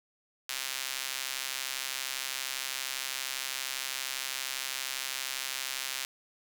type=tone with high-pass filter; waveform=sawtooth; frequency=132.5 Hz; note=C3; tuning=22 cents sharp; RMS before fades=-36 dBFS; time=0.49-6.05 s; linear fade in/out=0 ms; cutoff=2600 Hz; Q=0.69; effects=9-bit